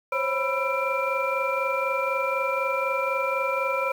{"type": "tone cluster", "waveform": "sine", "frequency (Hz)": [526, 550, 990, 1340, 2362], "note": ["C5", "C#5", "B5", "E6", "D7"], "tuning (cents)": [9, -14, 4, 28, 9], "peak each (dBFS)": -29, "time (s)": [0.12, 3.92], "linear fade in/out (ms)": 5, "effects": ["tanh soft clip ceiling -13 dBFS", "8-bit"]}